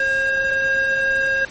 square tone with band-pass filter, 539 Hz, C#5, 49 cents flat, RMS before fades -19 dBFS, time 0-1.45 s, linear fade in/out 2 ms, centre 1600 Hz, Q 3.4, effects pink hiss -38 dBFS RMS until 1.5 s + MP3 32 kbps

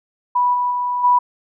sine tone with level steps, 983 Hz, B5, 8 cents flat, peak -13 / -16 / -18 / -10 dBFS, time 0.35-1.19 s, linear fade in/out 10 ms, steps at 0.53 / 0.7 / 1.03 s, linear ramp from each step 20 ms, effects none

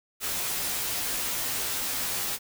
white noise with comb filter, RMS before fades -30 dBFS, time 0.2-2.39 s, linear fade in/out 50 ms, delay 13 ms, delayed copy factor -0.85, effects none

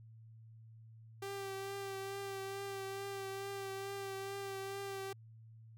sawtooth tone with vibrato, 392 Hz, G4, in tune, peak -37 dBFS, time 1.22-5.13 s, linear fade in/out 5 ms, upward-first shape triangle, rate 2.3 Hz, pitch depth 24 cents each way, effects added 112 Hz sine -54 dBFS peak until 5.77 s

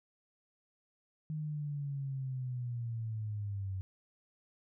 sine linear sweep, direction down, 155.56 to 93.5 Hz, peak -35 dBFS, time 1.3-3.81 s, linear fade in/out 0 ms, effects none

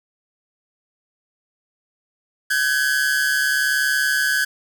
45% pulse tone pair together, 1529 / 1670 Hz, G6 / G#6, -44 / +9 cents, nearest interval major second, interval 153 cents, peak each -20 dBFS, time 2.5-4.45 s, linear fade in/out 10 ms, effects none

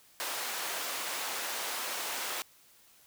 pink high-pass noise, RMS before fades -36 dBFS, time 0.2-2.42 s, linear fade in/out 0 ms, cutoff 700 Hz, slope 12 dB/octave, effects white hiss -61 dBFS RMS until 3.06 s

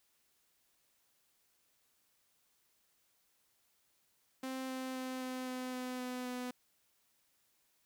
sawtooth tone with pitch steps, 261.6 / 259.8 / 258 / 256.2 / 254.4 / 252.7 / 250.9 / 249.2 Hz, C4 / C4 / C4 / C4 / C4 / B3 / B3 / B3, 0 / -12 / -24 / -36 / -48 / +40 / +28 / +16 cents, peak -35 dBFS, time 4.43-6.51 s, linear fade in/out 5 ms, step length 260 ms, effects white hiss -75 dBFS RMS until 7.85 s

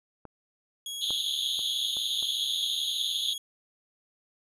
clicks, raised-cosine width 1 ms, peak -29 / -26 / -33 / -31 / -34 dBFS, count 5, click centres 0.253 / 1.106 / 1.592 / 1.969 / 2.226 s
sawtooth tone, 3322 Hz, G#7, in tune, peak -31 dBFS, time 0.86-3.38 s, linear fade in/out 2 ms
pink band-pass noise, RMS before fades -31 dBFS, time 1.01-3.34 s, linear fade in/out 10 ms, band 3300 to 3800 Hz, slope 96 dB/octave
effects resampled to 32000 Hz

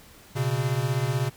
square beating tone pair, 121.5 / 137.5 Hz, B2 / C#3, -28 / -14 cents, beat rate 16 Hz, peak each -27 dBFS, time 0.35-1.3 s, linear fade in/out 20 ms, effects pink hiss -51 dBFS RMS until 1.36 s

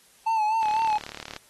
triangle tone with vibrato, 874 Hz, A5, 12 cents flat, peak -19 dBFS, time 0.26-0.98 s, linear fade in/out 10 ms, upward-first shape sine, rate 4 Hz, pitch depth 58 cents each way
click train, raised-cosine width 0.2 ms, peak -19 dBFS, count 28, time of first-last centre 0.63-1.364 s, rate 36.8 Hz
effects white hiss -57 dBFS RMS until 1.49 s + AAC 32 kbps

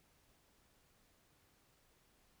silence, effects pink hiss -72 dBFS RMS until 2.4 s

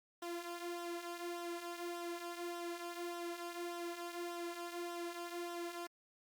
sawtooth tone with flanger, 345.8 Hz, F4, 17 cents flat, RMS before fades -44 dBFS, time 0.22-5.87 s, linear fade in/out 5 ms, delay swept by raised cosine 0.43 to 3.43 ms, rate 1.7 Hz, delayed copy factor -0.6, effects Opus 48 kbps

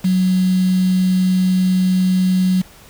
sine tone with quantisation, 185 Hz, F#3, in tune, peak -12 dBFS, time 0.04-2.62 s, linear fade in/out 10 ms, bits 5, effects pink hiss -44 dBFS RMS until 2.89 s

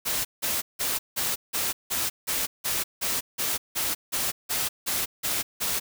white noise bursts, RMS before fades -27 dBFS, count 16, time 0.05-5.8 s, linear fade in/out 20 ms, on 200 ms, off 170 ms, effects none

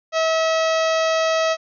harmonic tone with a mistuned harmonic, 645 Hz, E5, 38 cents flat, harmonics 1 / 2 / 3 / 4 / 5 / 6 / 7 / 8 / 9 / 10, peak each -18 / -24 / -28 / -30 / -32 / -34 / -35 / -36 / -37 / -38 dBFS, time 0.12-1.57 s, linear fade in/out 50 ms, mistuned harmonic 7, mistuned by +19 cents, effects none

